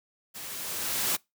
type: noise with level ramp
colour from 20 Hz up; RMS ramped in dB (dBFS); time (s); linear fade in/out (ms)
white; -41 to -26; 0.34-1.17; 20
effects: noise-tail reverb RT60 0.2 s tail -24 dB re dry + high-pass 80 Hz 12 dB/octave